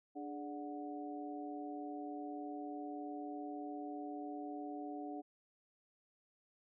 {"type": "harmonic tone with a mistuned harmonic", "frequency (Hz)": 146.83, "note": "D3", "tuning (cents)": 0, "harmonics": [2, 3, 4, 5], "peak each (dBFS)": [-44, -51, -54, -47], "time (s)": [0.15, 5.22], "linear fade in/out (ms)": 20, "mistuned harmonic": 3, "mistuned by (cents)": -95, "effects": []}